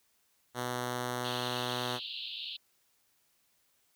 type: tone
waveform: 5% pulse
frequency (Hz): 123.47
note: B2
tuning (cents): 0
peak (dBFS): -22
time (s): 0.54-2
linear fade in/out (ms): 50
type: band-pass noise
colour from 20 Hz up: white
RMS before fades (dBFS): -41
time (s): 1.24-2.57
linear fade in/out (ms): 10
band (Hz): 2700 to 4300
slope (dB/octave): 96
effects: white hiss -72 dBFS RMS until 3.95 s